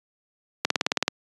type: click train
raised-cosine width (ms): 0.2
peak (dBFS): -3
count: 9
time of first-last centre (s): 0.65-1.08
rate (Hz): 18.6
effects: high-pass 200 Hz 12 dB/octave + resampled to 24000 Hz